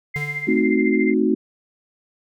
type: tone with tremolo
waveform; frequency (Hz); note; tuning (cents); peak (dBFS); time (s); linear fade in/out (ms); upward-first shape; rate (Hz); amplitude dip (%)
sine; 2093; C7; 0; -21; 0.14-1.14; 10; triangle; 14; 85
type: tone with exponential decay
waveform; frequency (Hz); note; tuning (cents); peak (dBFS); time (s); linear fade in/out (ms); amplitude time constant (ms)
square; 146.83; D3; 0; -25; 0.16-0.99; 0; 180
type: chord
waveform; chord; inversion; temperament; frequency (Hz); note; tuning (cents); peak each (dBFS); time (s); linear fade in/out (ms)
sine; A diminished seventh; none; equal; 220 / 261.6 / 311.1 / 370; A3 / C4 / Eb4 / Gb4; 0 / 0 / 0 / 0; -21; 0.47-1.35; 10
effects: none